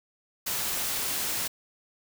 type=noise; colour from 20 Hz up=white; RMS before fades=-30 dBFS; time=0.46-1.48 s; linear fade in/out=10 ms; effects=none